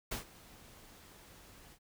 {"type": "noise with ADSR envelope", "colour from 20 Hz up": "pink", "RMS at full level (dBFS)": -37, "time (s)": [0.11, 1.79], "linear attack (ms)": 9, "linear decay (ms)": 120, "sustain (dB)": -20, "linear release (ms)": 66, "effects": []}